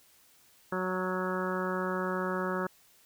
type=harmonic tone with a mistuned harmonic; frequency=185 Hz; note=F#3; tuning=in tune; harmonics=1 / 2 / 3 / 4 / 5 / 6 / 7 / 8 / 9; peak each=-35 / -35 / -37 / -47 / -40 / -40 / -38 / -41 / -41 dBFS; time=0.72-2.67 s; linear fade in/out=5 ms; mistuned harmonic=8; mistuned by=-27 cents; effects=white hiss -62 dBFS RMS until 3.05 s